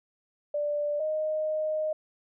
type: tone pair in turn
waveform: sine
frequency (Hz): 588 / 619.6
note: D5 / D#5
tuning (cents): +2 / -7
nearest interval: minor second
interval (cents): 91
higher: second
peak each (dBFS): -26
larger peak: neither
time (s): 0.54-1 / 1-1.93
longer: second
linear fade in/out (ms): 5
effects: none